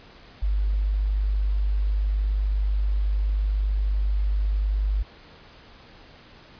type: tone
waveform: sine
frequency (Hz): 50.4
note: G1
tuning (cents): +49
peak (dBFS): -20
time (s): 0.42-5.03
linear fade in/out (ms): 10
effects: pink hiss -49 dBFS RMS until 6.59 s + resampled to 11025 Hz

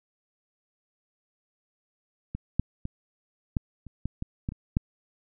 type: clicks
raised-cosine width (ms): 5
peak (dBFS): -20 / -10 / -20 / -13 / -30 / -17 / -19 / -17 / -27 / -10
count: 10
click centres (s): 2.35 / 2.596 / 2.854 / 3.568 / 3.867 / 4.056 / 4.224 / 4.489 / 4.521 / 4.769
effects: none

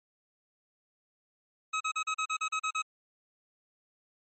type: tone bursts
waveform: 25% pulse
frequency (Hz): 1277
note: D#6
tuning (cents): +45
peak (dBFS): -25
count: 10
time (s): 1.73-2.822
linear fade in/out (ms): 10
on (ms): 75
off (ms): 38
effects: MP3 32 kbps

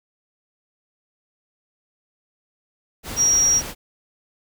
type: tone in noise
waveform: sine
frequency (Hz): 5680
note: F8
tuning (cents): +28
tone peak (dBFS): -14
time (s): 3.16-3.62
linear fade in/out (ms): 50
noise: pink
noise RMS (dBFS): -32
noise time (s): 3.03-3.75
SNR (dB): +15
effects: none

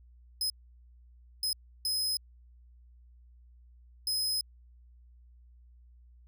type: tone bursts at uneven times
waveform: sawtooth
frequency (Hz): 5080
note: D#8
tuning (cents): +35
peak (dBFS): -26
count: 4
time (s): 0.41-0.5 / 1.43-1.53 / 1.85-2.17 / 4.07-4.41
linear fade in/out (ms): 2
effects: added 60 Hz sine -54 dBFS peak until 6.27 s

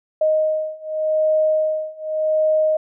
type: beating tone pair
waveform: sine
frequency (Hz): 622.3 / 623.16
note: D#5 / D#5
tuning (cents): 0 / +3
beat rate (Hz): 0.86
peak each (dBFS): -20 / -19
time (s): 0.21-2.77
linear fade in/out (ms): 5
effects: none

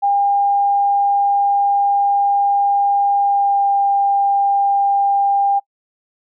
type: tone with pitch glide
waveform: sine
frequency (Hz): 804 to 798.9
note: G5 to G5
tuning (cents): +44 to +33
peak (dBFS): -12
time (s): 0.02-5.6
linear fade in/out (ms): 20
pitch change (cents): -11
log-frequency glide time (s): 3.21-3.67
effects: noise-tail reverb RT60 0.1 s tail -26 dB re dry

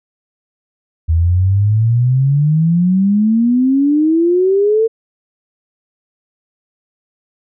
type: exponential sweep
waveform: sine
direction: up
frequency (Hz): 79.4 to 455.7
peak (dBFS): -9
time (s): 1.08-4.88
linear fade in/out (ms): 20
effects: none

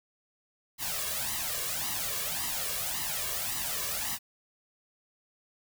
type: noise with flanger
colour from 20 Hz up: white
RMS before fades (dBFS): -33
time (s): 0.78-4.19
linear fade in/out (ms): 50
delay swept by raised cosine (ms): 1 to 1.81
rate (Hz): 1.8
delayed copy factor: +0.8
effects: none

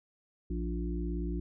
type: harmonic tone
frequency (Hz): 58.27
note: A#1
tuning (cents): 0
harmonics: 1 / 3 / 5 / 6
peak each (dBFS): -33 / -38 / -40 / -41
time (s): 0.5-1.4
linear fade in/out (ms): 5
effects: none

